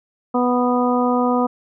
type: harmonic tone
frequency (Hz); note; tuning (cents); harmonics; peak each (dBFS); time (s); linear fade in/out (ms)
246.9; B3; 0; 1 / 2 / 3 / 4 / 5; -18 / -21 / -23 / -24 / -25; 0.34-1.47; 10
effects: none